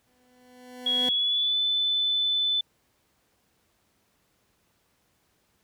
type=tone with exponential growth; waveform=20% pulse; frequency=250 Hz; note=B3; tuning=21 cents sharp; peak=-24 dBFS; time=0.07-1.09 s; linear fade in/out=0 ms; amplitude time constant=220 ms
type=tone with pitch glide; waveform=sine; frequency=3322 to 3509 Hz; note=G#7 to A7; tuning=0 to -5 cents; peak=-22 dBFS; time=0.86-2.61 s; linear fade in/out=5 ms; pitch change=+95 cents; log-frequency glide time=0.99-1.59 s
effects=pink hiss -69 dBFS RMS until 5.63 s + high-pass 60 Hz 12 dB/octave